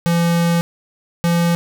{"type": "tone pair in turn", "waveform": "square", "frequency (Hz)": [170.1, 170.76], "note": ["F3", "F3"], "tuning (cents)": [-45, -39], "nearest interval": "unison", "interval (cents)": 6, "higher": "second", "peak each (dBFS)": -14, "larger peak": "neither", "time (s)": [[0.06, 0.61], [1.24, 1.55]], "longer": "first", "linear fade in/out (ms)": 0, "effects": []}